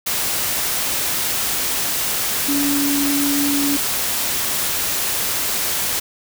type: tone in noise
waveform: sine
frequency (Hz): 284.1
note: C#4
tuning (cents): +43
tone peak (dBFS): -18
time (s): 2.48-3.77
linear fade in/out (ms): 10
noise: white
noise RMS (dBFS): -21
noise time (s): 0.06-6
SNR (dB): 0
effects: none